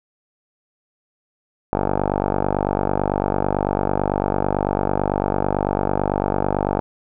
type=tone with low-pass filter; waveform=5% pulse; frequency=49 Hz; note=G1; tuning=in tune; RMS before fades=-21 dBFS; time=1.73-6.8 s; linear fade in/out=0 ms; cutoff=910 Hz; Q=8.2; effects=none